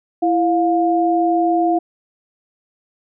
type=tone pair together; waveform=sine; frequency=333.7 / 707 Hz; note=E4 / F5; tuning=+21 / +21 cents; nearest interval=octave + minor second; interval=1300 cents; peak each=-16 dBFS; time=0.22-1.79 s; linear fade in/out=10 ms; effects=none